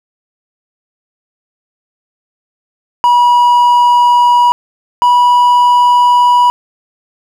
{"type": "tone pair in turn", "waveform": "triangle", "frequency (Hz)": [969, 976.3], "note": ["B5", "B5"], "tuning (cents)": [-33, -20], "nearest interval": "unison", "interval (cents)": 13, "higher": "second", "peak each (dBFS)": -3, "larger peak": "neither", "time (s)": [[3.04, 4.52], [5.02, 6.5]], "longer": "neither", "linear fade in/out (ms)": 0, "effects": []}